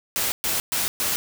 white noise bursts, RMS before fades -24 dBFS, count 4, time 0.16-1.16 s, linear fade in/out 0 ms, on 160 ms, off 120 ms, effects none

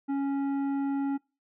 sine tone with tanh clipping, 277.2 Hz, C#4, in tune, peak -28 dBFS, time 0.08-1.18 s, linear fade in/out 20 ms, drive 10 dB, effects noise-tail reverb RT60 0.3 s tail -24 dB re dry

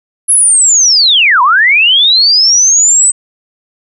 sine linear two-way sweep, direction down then up, 10950 to 943 to 8160 Hz, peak -4 dBFS, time 0.28-3.12 s, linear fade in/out 20 ms, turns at 1.42 s, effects none

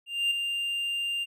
triangle tone with ADSR envelope, 2794 Hz, F7, in tune, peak -20 dBFS, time 0.06-1.26 s, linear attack 250 ms, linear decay 5 ms, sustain -6 dB, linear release 35 ms, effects none

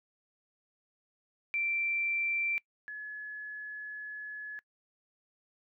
sine tone pair in turn, 2349 / 1702.7 Hz, D7 / G#6, 0 / +43 cents, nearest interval tritone, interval 557 cents, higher first, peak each -29 / -38 dBFS, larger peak first, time 1.54-2.58 / 2.88-4.59 s, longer second, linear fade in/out 0 ms, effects noise-tail reverb RT60 0.1 s tail -24 dB re dry

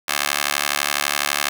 15% pulse tone with high-pass filter, 72 Hz, D2, 34 cents flat, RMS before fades -22 dBFS, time 0.08-1.49 s, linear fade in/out 5 ms, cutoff 1400 Hz, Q 0.67, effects none

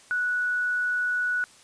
sine tone, 1473 Hz, F#6, 8 cents flat, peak -23 dBFS, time 0.11-1.44 s, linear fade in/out 0 ms, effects white hiss -53 dBFS RMS until 1.63 s + resampled to 22050 Hz

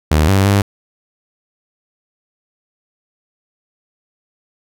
sawtooth tone with pitch steps, 77 / 97.3 / 100.4 Hz, D#2 / G2 / G2, -17 / -12 / +42 cents, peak -6 dBFS, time 0.11-0.62 s, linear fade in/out 5 ms, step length 170 ms, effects none

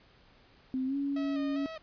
sine tone with pitch glide, 260 to 280.3 Hz, C4 to C#4, -11 to +19 cents, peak -29 dBFS, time 0.74-1.66 s, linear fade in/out 0 ms, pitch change +130 cents, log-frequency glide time 0.86-0.96 s
sawtooth tone with vibrato, 630 Hz, D#5, 21 cents sharp, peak -36 dBFS, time 1.16-1.78 s, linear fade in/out 5 ms, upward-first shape square, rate 2.5 Hz, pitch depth 42 cents each way
effects pink hiss -61 dBFS RMS until 1.82 s + resampled to 11025 Hz

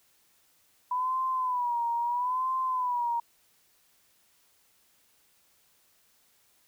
sine tone with vibrato, 987.8 Hz, B5, in tune, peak -26 dBFS, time 0.91-3.2 s, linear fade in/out 5 ms, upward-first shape sine, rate 0.76 Hz, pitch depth 91 cents each way, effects white hiss -66 dBFS RMS until 6.67 s

